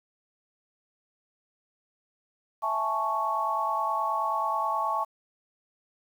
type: chord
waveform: sine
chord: A major seventh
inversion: second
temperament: equal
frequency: 659.3 / 830.6 / 880 / 1108.7 Hz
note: E5 / G#5 / A5 / C#6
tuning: 0 / 0 / 0 / 0 cents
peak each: -34 / -34 / -30 / -28 dBFS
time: 2.62-5.05 s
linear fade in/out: 20 ms
effects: 9-bit